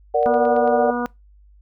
sine chord, Bb augmented, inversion none, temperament equal, 466.2 / 587.3 / 740 Hz, Bb4 / D5 / F#5, 0 / 0 / 0 cents, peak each -19 dBFS, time 0.14-0.91 s, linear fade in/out 10 ms
click train, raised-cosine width 0.3 ms, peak -26 dBFS, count 5, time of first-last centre 0.23-0.676 s, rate 8.97 Hz
harmonic tone, 242.4 Hz, B3, 32 cents flat, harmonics 1 / 2 / 3 / 4 / 5 / 6, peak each -24 / -27 / -29 / -30 / -31 / -32 dBFS, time 0.26-1.06 s, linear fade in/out 0 ms
effects noise-tail reverb RT60 0.2 s tail -23 dB re dry + added 50 Hz sine -47 dBFS peak until 1.61 s

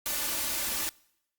white noise with comb filter, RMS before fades -31 dBFS, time 0.06-0.89 s, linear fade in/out 0 ms, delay 3.4 ms, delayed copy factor +0.7, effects noise-tail reverb RT60 0.8 s tail -24 dB re dry + Opus 48 kbps

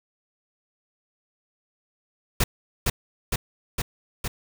pink noise with echo, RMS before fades -20 dBFS, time 2.4-2.44 s, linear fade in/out 5 ms, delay 460 ms, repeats 4, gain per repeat -2 dB, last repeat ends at 4.28 s, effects none

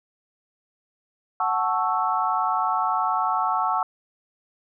sine chord, F# minor seventh, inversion none, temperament equal, 740 / 880 / 1108.7 / 1318.5 Hz, F#5 / A5 / C#6 / E6, 0 / 0 / 0 / 0 cents, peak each -26 dBFS, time 1.4-3.83 s, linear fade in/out 2 ms, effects none

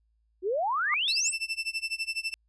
sine exponential sweep, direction up, 347.9 to 9150 Hz, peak -25 dBFS, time 0.42-1.34 s, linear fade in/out 50 ms
sine tone with exponential growth, 1200 Hz, D6, 37 cents sharp, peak -22 dBFS, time 0.81-0.94 s, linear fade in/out 1 ms, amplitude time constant 28 ms
30% pulse tone with tremolo, 2665 Hz, E7, 18 cents sharp, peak -24 dBFS, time 1.08-2.34 s, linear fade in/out 0 ms, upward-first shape sine, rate 12 Hz, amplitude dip 95%
effects added 55 Hz sine -67 dBFS peak until 2.48 s + resampled to 24000 Hz

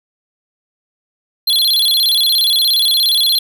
square tone with vibrato, 3749 Hz, A#7, 9 cents sharp, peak -11 dBFS, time 1.47-3.39 s, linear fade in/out 5 ms, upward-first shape square, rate 17 Hz, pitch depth 180 cents each way, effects none

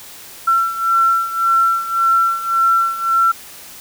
sine beating tone pair, 1351 / 1352.8 Hz, E6 / E6, +42 / +44 cents, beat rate 1.8 Hz, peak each -14 / -18 dBFS, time 0.47-3.32 s, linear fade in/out 10 ms, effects white hiss -37 dBFS RMS until 3.8 s

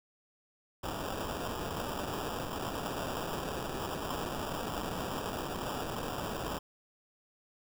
violet noise with sample-and-hold, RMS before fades -37 dBFS, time 0.83-6.59 s, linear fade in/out 10 ms, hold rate 2100 Hz, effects none

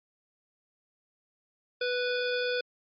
harmonic tone, 493.9 Hz, B4, in tune, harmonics 1 / 3 / 5 / 7 / 9 / 10, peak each -29 / -33 / -38 / -38 / -41 / -43 dBFS, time 1.81-2.61 s, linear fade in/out 5 ms, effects MP3 32 kbps

